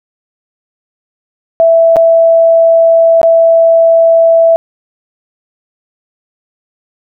sine tone with dropouts, 661 Hz, E5, 5 cents sharp, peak -3 dBFS, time 1.6-4.56 s, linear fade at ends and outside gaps 0 ms, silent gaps 1.96-1.967 / 3.215-3.231 s, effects none

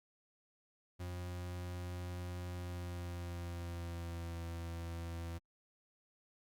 40% pulse tone with pitch glide, 88.9 to 84.3 Hz, F2 to E2, +31 to +39 cents, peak -40 dBFS, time 0.99-5.39 s, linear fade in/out 20 ms, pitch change -92 cents, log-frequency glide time 2.52-4.4 s, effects Opus 48 kbps

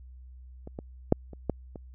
clicks, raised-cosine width 2 ms, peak -28 / -22 / -6 / -30 / -13 / -26 dBFS, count 6, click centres 0.674 / 0.789 / 1.124 / 1.333 / 1.497 / 1.758 s, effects added 63 Hz sine -45 dBFS peak until 1.94 s

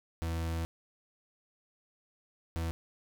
40% pulse tone bursts at uneven times, 82.41 Hz, E2, in tune, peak -31 dBFS, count 2, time 0.22-0.65 / 2.56-2.71 s, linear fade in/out 0 ms, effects none

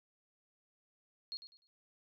sine tone with echo, 4295 Hz, C8, 44 cents sharp, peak -39 dBFS, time 1.32-1.37 s, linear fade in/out 0 ms, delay 100 ms, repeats 3, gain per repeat -11 dB, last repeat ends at 1.67 s, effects none

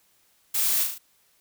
blue noise with echo, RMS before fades -25 dBFS, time 0.54-0.84 s, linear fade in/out 10 ms, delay 36 ms, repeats 4, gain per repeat -4 dB, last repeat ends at 0.984 s, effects white hiss -64 dBFS RMS until 1.4 s

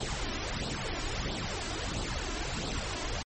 pink noise with flanger, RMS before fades -34 dBFS, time 0-3.23 s, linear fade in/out 10 ms, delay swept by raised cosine 0.23 to 3.03 ms, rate 1.5 Hz, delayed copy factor +0.6, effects MP3 32 kbps

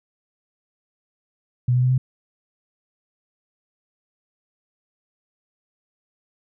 sine tone with pitch steps, 123.6 / 125.4 / 127.22 / 129.07 Hz, B2 / B2 / C3 / C3, +2 / +27 / -48 / -23 cents, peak -15 dBFS, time 1.68-1.98 s, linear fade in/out 5 ms, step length 75 ms, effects none

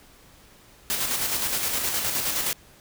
white noise with tremolo, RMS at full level -25 dBFS, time 0.9-2.53 s, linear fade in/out 0 ms, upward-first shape square, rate 9.6 Hz, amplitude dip 35%, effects pink hiss -53 dBFS RMS until 2.8 s

